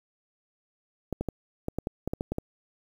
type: clicks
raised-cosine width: 2 ms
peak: -16 dBFS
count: 11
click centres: 1.127 / 1.21 / 1.287 / 1.684 / 1.786 / 1.871 / 2.076 / 2.135 / 2.209 / 2.32 / 2.384 s
effects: 8-bit